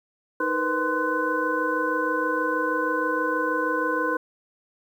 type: tone cluster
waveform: sine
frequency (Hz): 313.8 / 475.7 / 502 / 1035 / 1497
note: D#4 / A#4 / B4 / C6 / F#6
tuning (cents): +15 / +35 / +28 / -19 / +20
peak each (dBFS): -29 / -31 / -29 / -27 / -27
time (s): 0.4-4.17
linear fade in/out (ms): 5
effects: 9-bit